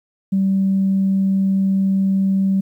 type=tone; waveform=sine; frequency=193.2 Hz; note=G3; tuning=25 cents flat; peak=-13 dBFS; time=0.32-2.61 s; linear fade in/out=10 ms; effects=tanh soft clip ceiling -9 dBFS + 9-bit